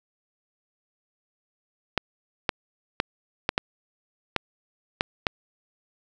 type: clicks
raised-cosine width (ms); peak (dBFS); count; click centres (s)
0.3; -5; 8; 1.977 / 2.492 / 3.001 / 3.491 / 3.579 / 4.363 / 5.009 / 5.268
effects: none